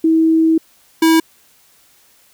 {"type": "tone pair in turn", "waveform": ["sine", "square"], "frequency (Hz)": [322.7, 324.2], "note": ["E4", "E4"], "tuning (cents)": [-37, -29], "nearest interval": "unison", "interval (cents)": 8, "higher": "second", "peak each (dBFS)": -9, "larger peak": "neither", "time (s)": [[0.04, 0.58], [1.02, 1.2]], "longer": "first", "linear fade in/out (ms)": 5, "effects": ["white hiss -52 dBFS RMS until 2.33 s"]}